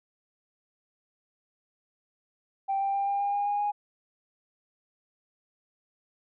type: tone with pitch steps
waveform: sine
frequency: 783 / 788.9 / 794.8 / 800.8 / 806.9 / 813 / 819.1 / 825.3 Hz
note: G5 / G5 / G5 / G5 / G5 / G#5 / G#5 / G#5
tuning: -2 / +11 / +24 / +37 / +50 / -37 / -24 / -11 cents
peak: -24 dBFS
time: 2.68-3.72 s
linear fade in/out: 20 ms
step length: 130 ms
effects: tanh soft clip ceiling -21 dBFS